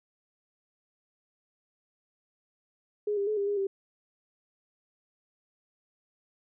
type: tone with pitch steps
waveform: sine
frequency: 416.6 / 400.3 / 427.3 / 400.9 / 408.7 / 391.2 Hz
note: G#4 / G4 / G#4 / G4 / G#4 / G4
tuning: +5 / +36 / +49 / +39 / -28 / -4 cents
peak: -26 dBFS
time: 3.07-3.67 s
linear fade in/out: 5 ms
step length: 100 ms
effects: none